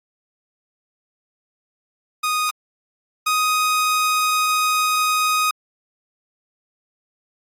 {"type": "tone pair in turn", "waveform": "sawtooth", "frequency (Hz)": [1241, 1250.4], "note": ["D#6", "D#6"], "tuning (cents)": [-5, 8], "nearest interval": "unison", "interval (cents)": 13, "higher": "second", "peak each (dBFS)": [-15, -13], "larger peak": "second", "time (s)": [[2.23, 2.51], [3.26, 5.51]], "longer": "second", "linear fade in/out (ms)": 10, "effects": ["AAC 48 kbps"]}